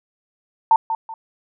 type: tone with echo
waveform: sine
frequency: 898 Hz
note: A5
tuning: 35 cents sharp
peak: -9 dBFS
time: 0.71-0.76 s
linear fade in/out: 2 ms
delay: 190 ms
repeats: 2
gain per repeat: -10 dB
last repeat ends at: 1.14 s
effects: none